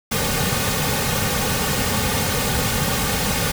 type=noise with comb filter; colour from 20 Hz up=pink; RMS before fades=-21 dBFS; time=0.11-3.52 s; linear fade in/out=10 ms; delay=3 ms; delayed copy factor=-0.7; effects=none